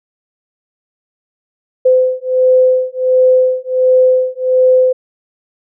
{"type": "beating tone pair", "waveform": "sine", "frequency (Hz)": [511, 512.4], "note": ["C5", "C5"], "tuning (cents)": [-41, -36], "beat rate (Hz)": 1.4, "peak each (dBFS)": -11, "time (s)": [1.85, 4.93], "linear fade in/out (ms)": 10, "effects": []}